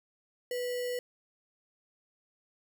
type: tone with sample-and-hold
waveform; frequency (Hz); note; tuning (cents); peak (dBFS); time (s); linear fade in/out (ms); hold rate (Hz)
sine; 493.3; B4; -2; -31; 0.51-0.99; 2; 2450
effects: none